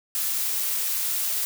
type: noise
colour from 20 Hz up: blue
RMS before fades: -26 dBFS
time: 0.15-1.45 s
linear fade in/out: 0 ms
effects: none